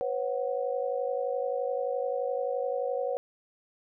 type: chord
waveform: sine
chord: B suspended second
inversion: none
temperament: equal with one note detuned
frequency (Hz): 493.9 / 545.5 / 740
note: B4 / C#5 / F#5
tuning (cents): 0 / -28 / 0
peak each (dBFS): -31 / -31 / -36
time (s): 0.01-3.17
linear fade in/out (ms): 0
effects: none